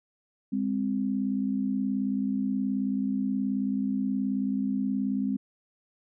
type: tone pair together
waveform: sine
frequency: 202.9 / 261.6 Hz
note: G#3 / C4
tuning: -40 / 0 cents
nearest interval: major third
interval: 440 cents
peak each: -28 dBFS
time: 0.52-5.37 s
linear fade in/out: 10 ms
effects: none